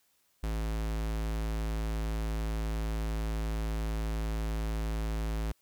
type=tone; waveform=square; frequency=54.3 Hz; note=A1; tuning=22 cents flat; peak=-31 dBFS; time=0.43-5.52 s; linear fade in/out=5 ms; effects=white hiss -71 dBFS RMS until 5.61 s